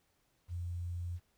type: tone with quantisation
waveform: sine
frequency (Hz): 87.31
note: F2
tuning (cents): 0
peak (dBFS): -36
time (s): 0.48-1.2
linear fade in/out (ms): 50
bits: 11
effects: pink hiss -75 dBFS RMS until 1.37 s